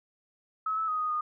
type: tone with pitch steps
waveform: sine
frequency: 1286 / 1307 / 1251 / 1243 / 1228 Hz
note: E6 / E6 / D#6 / D#6 / D#6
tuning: -43 / -15 / +9 / -2 / -23 cents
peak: -27 dBFS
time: 0.66-1.21 s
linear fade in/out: 5 ms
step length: 110 ms
effects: none